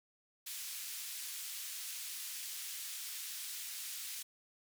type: band-pass noise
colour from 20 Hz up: white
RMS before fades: -44 dBFS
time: 0.46-4.23 s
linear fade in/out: 10 ms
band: 2300 to 15000 Hz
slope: 12 dB/octave
effects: none